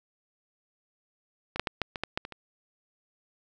clicks, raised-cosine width 0.3 ms, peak -18 / -8 / -12 / -11 / -18 / -13 / -12 / -22 / -25 dBFS, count 9, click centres 1.56 / 1.596 / 1.672 / 1.817 / 1.958 / 2.036 / 2.175 / 2.251 / 2.323 s, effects none

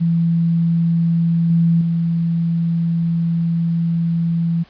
sine tone with level steps, 167.5 Hz, E3, 28 cents sharp, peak -13 / -11 / -15 dBFS, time 0-4.64 s, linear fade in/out 20 ms, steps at 1.5 / 1.81 s, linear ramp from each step 2 ms, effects pink hiss -49 dBFS RMS until 4.69 s + resampled to 11025 Hz

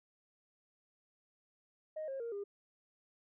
sine tone with pitch steps, 622.3 / 538.6 / 466.2 / 403.5 Hz, D#5 / C#5 / A#4 / G#4, 0 / -50 / 0 / -50 cents, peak -37 dBFS, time 1.96-2.44 s, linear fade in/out 10 ms, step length 120 ms, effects tanh soft clip ceiling -35 dBFS

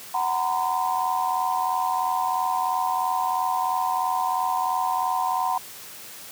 sine tone cluster, 746 / 937 / 1020 Hz, F#5 / A#5 / C6, +14 / +9 / -44 cents, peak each -26 dBFS, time 0.14-5.58 s, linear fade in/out 5 ms, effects white hiss -41 dBFS RMS until 6.31 s + high-pass 80 Hz 12 dB/octave

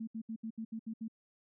sine tone bursts, 223.4 Hz, A3, 27 cents sharp, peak -37 dBFS, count 8, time 0-1.082 s, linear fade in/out 10 ms, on 74 ms, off 70 ms, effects none

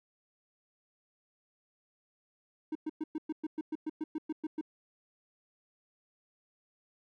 triangle tone bursts, 311.1 Hz, D#4, in tune, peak -30 dBFS, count 14, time 2.72-4.612 s, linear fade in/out 5 ms, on 33 ms, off 110 ms, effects none

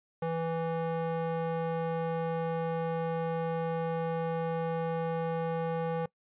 square tone with band-pass filter, 164.81 Hz, E3, in tune, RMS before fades -32 dBFS, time 0.22-6.06 s, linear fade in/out 5 ms, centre 600 Hz, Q 1.2, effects noise-tail reverb RT60 0.1 s tail -22 dB re dry + resampled to 8000 Hz

